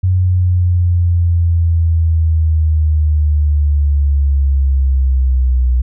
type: linear sweep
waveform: sine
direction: down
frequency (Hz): 92.3 to 61.74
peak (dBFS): -9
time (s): 0.03-5.82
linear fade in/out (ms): 10
effects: none